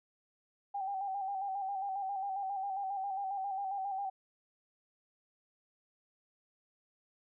sine tone with vibrato, 783 Hz, G5, 2 cents flat, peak -34 dBFS, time 0.74-4.1 s, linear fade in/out 10 ms, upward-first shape square, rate 7.4 Hz, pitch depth 45 cents each way, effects none

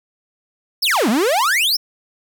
45% pulse exponential two-way sweep, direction down then up, 5630 to 199 to 5630 Hz, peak -14 dBFS, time 0.82-1.77 s, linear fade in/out 10 ms, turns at 1.09 s, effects none

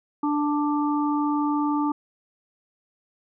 harmonic tone, 294.4 Hz, D4, 4 cents sharp, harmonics 1 / 3 / 4, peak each -22 / -28 / -30 dBFS, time 0.23-1.92 s, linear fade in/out 5 ms, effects none

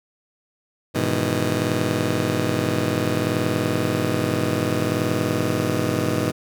15% pulse chord, E major seventh, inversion first, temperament just, 103.01 / 123.61 / 154.51 / 164.81 Hz, G#2 / B2 / D#3 / E3, -14 / +2 / -12 / 0 cents, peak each -19 / -19 / -22 / -22 dBFS, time 0.94-6.32 s, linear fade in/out 20 ms, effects none

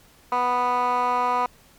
15% pulse tone with band-pass filter, 246.9 Hz, B3, in tune, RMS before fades -22 dBFS, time 0.32-1.46 s, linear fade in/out 2 ms, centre 1100 Hz, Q 3.1, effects pink hiss -54 dBFS RMS until 1.78 s + MP3 96 kbps

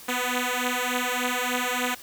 5% pulse beating tone pair, 246.9 / 250.3 Hz, B3 / B3, 0 / +23 cents, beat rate 3.4 Hz, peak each -16 dBFS, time 0.08-1.95 s, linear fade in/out 10 ms, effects white hiss -45 dBFS RMS until 2.02 s

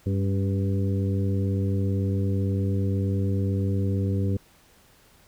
harmonic tone with a mistuned harmonic, 98 Hz, G2, in tune, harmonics 1 / 2 / 3 / 4 / 5, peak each -23 / -29 / -33 / -35 / -37 dBFS, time 0.06-4.37 s, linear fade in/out 5 ms, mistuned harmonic 3, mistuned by -55 cents, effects pink hiss -57 dBFS RMS until 5.27 s

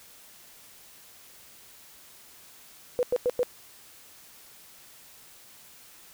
sine tone bursts, 493.9 Hz, B4, in tune, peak -21 dBFS, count 4, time 2.99-3.431 s, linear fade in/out 0 ms, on 39 ms, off 95 ms, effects white hiss -52 dBFS RMS until 6.13 s

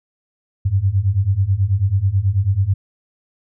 sine beating tone pair, 92.5 / 101.7 Hz, F#2 / G#2, 0 / -36 cents, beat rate 9.2 Hz, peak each -18 / -16 dBFS, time 0.65-2.74 s, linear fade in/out 10 ms, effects none

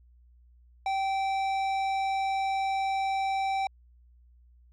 sine tone with tanh clipping, 776 Hz, G5, 18 cents flat, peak -28 dBFS, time 0.86-3.67 s, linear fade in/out 2 ms, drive 13 dB, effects added 60 Hz sine -55 dBFS peak until 4.72 s

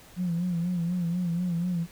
sine tone with vibrato, 174.5 Hz, F3, 1 cent flat, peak -24 dBFS, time 0.16-1.87 s, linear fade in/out 50 ms, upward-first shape sine, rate 4.1 Hz, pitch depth 74 cents each way, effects tanh soft clip ceiling -21 dBFS + pink hiss -52 dBFS RMS until 1.91 s

